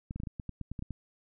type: clicks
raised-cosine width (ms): 5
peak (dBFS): -25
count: 12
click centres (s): 0.109 / 0.16 / 0.201 / 0.235 / 0.272 / 0.398 / 0.493 / 0.613 / 0.716 / 0.792 / 0.824 / 0.907
effects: none